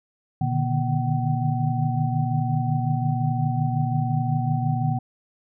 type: tone cluster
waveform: sine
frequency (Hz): 121.2 / 148 / 153.6 / 239.9 / 759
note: B2 / D3 / D#3 / A#3 / F#5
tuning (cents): -32 / +14 / -22 / +50 / +44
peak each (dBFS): -24 / -26 / -28 / -30 / -29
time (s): 0.41-4.99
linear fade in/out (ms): 5
effects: none